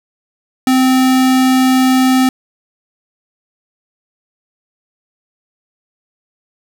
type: tone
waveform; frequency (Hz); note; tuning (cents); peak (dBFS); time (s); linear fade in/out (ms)
square; 259.1; C4; -17; -9; 0.67-2.29; 2
effects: none